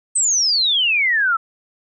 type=exponential sweep; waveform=sine; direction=down; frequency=8372 to 1299 Hz; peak=-14 dBFS; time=0.15-1.37 s; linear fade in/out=10 ms; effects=none